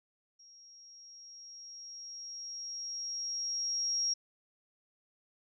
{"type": "tone with level ramp", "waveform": "sine", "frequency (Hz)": 5600, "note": "F8", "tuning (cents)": 4, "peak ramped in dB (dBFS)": [-55, -28], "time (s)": [0.39, 4.14], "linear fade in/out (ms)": 10, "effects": []}